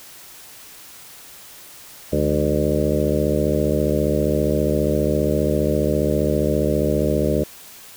harmonic tone with a mistuned harmonic, 74.9 Hz, D2, 35 cents sharp, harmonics 1 / 2 / 3 / 4 / 5 / 6 / 7 / 8, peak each -25 / -25 / -25 / -25 / -25 / -25 / -25 / -25 dBFS, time 2.12-7.44 s, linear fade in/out 10 ms, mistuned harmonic 3, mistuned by -89 cents, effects white hiss -42 dBFS RMS until 7.96 s

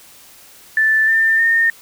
sine tone with pitch steps, 1760 / 1793.9 / 1828.4 Hz, A6 / A6 / A#6, 0 / +33 / -34 cents, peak -11 dBFS, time 0.77-1.7 s, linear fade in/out 2 ms, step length 310 ms, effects white hiss -44 dBFS RMS until 1.81 s

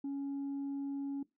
sine tone, 278.4 Hz, C#4, 8 cents sharp, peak -33 dBFS, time 0.04-1.23 s, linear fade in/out 5 ms, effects noise-tail reverb RT60 0.2 s tail -20 dB re dry + tanh soft clip ceiling -34 dBFS

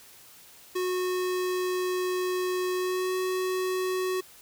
square tone with pitch glide, 365.6 to 370.9 Hz, F#4 to F#4, -21 to +4 cents, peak -27 dBFS, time 0.75-4.21 s, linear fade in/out 10 ms, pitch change +25 cents, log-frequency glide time 2.74-3.16 s, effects white hiss -52 dBFS RMS until 4.41 s

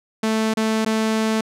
sawtooth tone with dropouts, 220 Hz, A3, in tune, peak -14 dBFS, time 0.23-1.41 s, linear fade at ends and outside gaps 5 ms, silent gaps 0.539-0.57 / 0.849-0.86 s, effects low-pass 10000 Hz 12 dB/octave

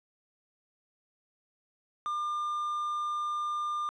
triangle tone, 1200 Hz, D6, 37 cents sharp, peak -28 dBFS, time 2.06-3.89 s, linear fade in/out 0 ms, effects resampled to 22050 Hz

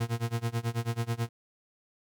40% pulse tone with tremolo, 116.54 Hz, A#2, in tune, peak -25 dBFS, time 0-1.29 s, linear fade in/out 10 ms, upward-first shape sine, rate 9.2 Hz, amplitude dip 95%, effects none

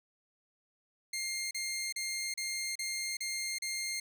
15% pulse tone bursts, 2117 Hz, C7, 20 cents sharp, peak -28 dBFS, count 7, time 1.13-4 s, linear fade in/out 5 ms, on 380 ms, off 35 ms, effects none

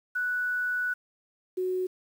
sine tone pair in turn, 1480 / 368.8 Hz, F#6 / F#4, 0 / -6 cents, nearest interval 2 octaves, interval 2406 cents, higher first, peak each -26 dBFS, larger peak neither, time 0.15-0.94 / 1.57-1.87 s, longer first, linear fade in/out 10 ms, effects 9-bit

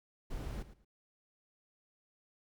brown noise with echo, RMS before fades -40 dBFS, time 0.3-0.63 s, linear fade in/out 10 ms, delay 110 ms, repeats 2, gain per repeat -14 dB, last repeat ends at 0.85 s, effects none

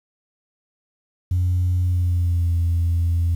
sine tone with pitch glide, 90 to 84.95 Hz, F#2 to F2, -47 to -47 cents, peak -15 dBFS, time 1.31-3.35 s, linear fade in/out 5 ms, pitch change -100 cents, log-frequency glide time 1.83-2.55 s, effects tanh soft clip ceiling -14 dBFS + 8-bit

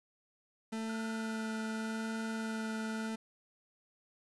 40% pulse tone with vibrato, 221.8 Hz, A3, 14 cents sharp, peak -35 dBFS, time 0.72-3.16 s, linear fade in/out 10 ms, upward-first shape sine, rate 0.84 Hz, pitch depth 10 cents each way
triangle tone with tremolo, 1440 Hz, F#6, 47 cents flat, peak -39 dBFS, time 0.89-3.09 s, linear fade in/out 5 ms, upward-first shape triangle, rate 20 Hz, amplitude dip 95%
effects resampled to 24000 Hz + 10-bit

